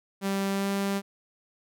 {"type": "tone with pitch glide", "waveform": "sawtooth", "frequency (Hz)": [196, 197.82], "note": ["G3", "G3"], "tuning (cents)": [0, 16], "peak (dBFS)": -22, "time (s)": [0.21, 1.02], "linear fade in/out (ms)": 50, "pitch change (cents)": 16, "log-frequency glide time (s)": [0.5, 0.69], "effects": []}